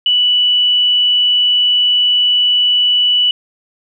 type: tone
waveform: sine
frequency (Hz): 2960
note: F#7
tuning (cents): 0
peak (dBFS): -9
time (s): 0.06-3.31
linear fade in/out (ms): 2
effects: none